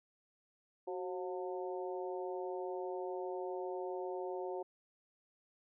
harmonic tone with a mistuned harmonic, 179.5 Hz, F3, 48 cents sharp, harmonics 2 / 3 / 4 / 5, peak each -40 / -44 / -46 / -48 dBFS, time 0.87-4.63 s, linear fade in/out 10 ms, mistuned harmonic 2, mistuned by +58 cents, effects none

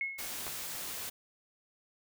sine tone with exponential decay, 2176 Hz, C#7, 33 cents flat, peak -29 dBFS, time 0.01-0.44 s, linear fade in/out 1 ms, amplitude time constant 92 ms
white noise, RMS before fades -40 dBFS, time 0.18-1.1 s, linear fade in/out 10 ms
clicks, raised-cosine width 0.5 ms, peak -27 dBFS, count 2, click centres 0.467 / 0.479 s
effects none

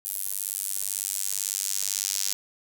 square tone with high-pass filter sweep, 49 Hz, G1, in tune, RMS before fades -30 dBFS, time 0.05-2.33 s, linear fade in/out 0 ms, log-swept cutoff 11000 to 5900 Hz, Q 1.6, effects none

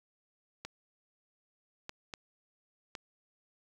clicks, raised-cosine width 0.2 ms, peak -23 dBFS, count 4, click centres 0.65 / 1.894 / 2.138 / 2.952 s, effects 9-bit

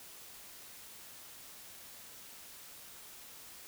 silence, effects white hiss -52 dBFS RMS until 3.67 s

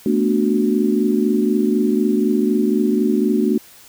sine chord, B minor seventh, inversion third, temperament equal with one note detuned, 220 / 244 / 293.7 / 370 Hz, A3 / B3 / D4 / F#4, 0 / -21 / 0 / 0 cents, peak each -18 / -21 / -20 / -20 dBFS, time 0.06-3.58 s, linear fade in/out 2 ms, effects white hiss -45 dBFS RMS until 3.88 s

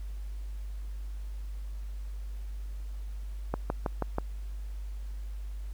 click train, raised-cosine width 1 ms, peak -15 dBFS, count 5, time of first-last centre 3.54-4.184 s, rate 6.21 Hz, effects added 50 Hz sine -35 dBFS peak until 5.73 s + pink hiss -60 dBFS RMS until 5.73 s

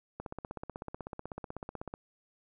click train, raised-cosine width 1 ms, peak -25 dBFS, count 29, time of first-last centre 0.2-1.939 s, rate 16.1 Hz, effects none

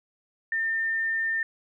sine tone, 1805 Hz, A6, 44 cents sharp, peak -24 dBFS, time 0.52-1.43 s, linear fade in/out 2 ms, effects none

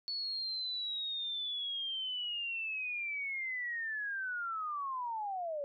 sine linear sweep, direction down, 4435 to 554.4 Hz, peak -35 dBFS, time 0.08-5.64 s, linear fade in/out 0 ms, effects none

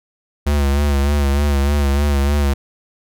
square tone with vibrato, 71.1 Hz, C#2, 45 cents sharp, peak -14 dBFS, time 0.46-2.54 s, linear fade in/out 10 ms, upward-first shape sine, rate 3.3 Hz, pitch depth 51 cents each way, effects none

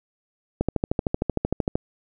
click train, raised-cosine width 2 ms, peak -8 dBFS, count 16, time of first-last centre 0.61-1.755 s, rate 13.1 Hz, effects none

